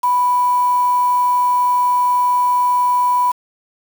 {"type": "tone with quantisation", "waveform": "sine", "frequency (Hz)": 987.8, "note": "B5", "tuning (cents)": 0, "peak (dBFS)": -12, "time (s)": [0.03, 3.32], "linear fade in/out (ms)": 10, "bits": 5, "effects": []}